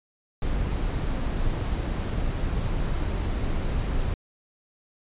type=noise; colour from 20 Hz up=brown; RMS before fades=-26 dBFS; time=0.42-4.14 s; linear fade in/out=2 ms; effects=resampled to 8000 Hz